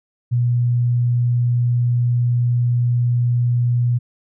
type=tone; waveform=sine; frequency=121.2 Hz; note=B2; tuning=32 cents flat; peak=-14 dBFS; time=0.31-3.99 s; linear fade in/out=20 ms; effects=none